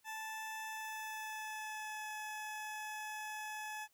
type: tone with pitch glide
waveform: 20% pulse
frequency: 877 to 855.5 Hz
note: A5 to A5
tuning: -6 to -49 cents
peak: -37 dBFS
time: 0.04-3.88 s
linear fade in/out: 50 ms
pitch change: -43 cents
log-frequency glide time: 0.67-2.13 s
effects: white hiss -74 dBFS RMS until 3.93 s